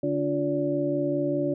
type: tone cluster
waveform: sine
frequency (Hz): 144.3 / 288.8 / 353.8 / 576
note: D3 / D4 / F4 / D5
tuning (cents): -30 / -29 / +23 / -34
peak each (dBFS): -33 / -27 / -29 / -28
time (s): 0.03-1.54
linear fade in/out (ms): 5
effects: none